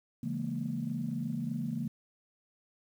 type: chord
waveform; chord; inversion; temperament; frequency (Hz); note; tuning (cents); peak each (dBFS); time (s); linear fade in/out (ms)
sine; A# half-diminished seventh; first; just; 139.85 / 167.82 / 209.8 / 233.1; C#3 / E3 / G#3 / A#3; +16 / +31 / +18 / 0; -38 / -38 / -39 / -35; 0.23-1.88; 5
effects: tanh soft clip ceiling -22 dBFS + 10-bit